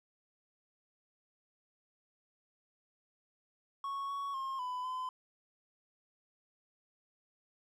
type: tone with pitch steps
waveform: triangle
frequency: 1106 / 1116 / 1069 / 1000 / 1019 Hz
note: C#6 / C#6 / C6 / B5 / C6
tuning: -4 / +11 / +37 / +21 / -46 cents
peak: -34 dBFS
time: 3.84-5.09 s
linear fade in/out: 2 ms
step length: 250 ms
effects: none